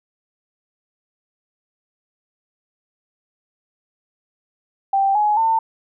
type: tone with pitch steps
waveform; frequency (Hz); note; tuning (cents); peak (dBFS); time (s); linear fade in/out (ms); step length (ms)
sine; 784 / 840.3 / 900.6; G5 / G#5 / A5; 0 / +20 / +40; -14; 4.93-5.59; 5; 220
effects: none